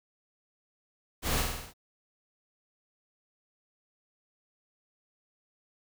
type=noise with echo; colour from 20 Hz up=pink; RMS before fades=-31 dBFS; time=1.22-1.45 s; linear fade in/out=50 ms; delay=48 ms; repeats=6; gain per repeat=-3 dB; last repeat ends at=1.738 s; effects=none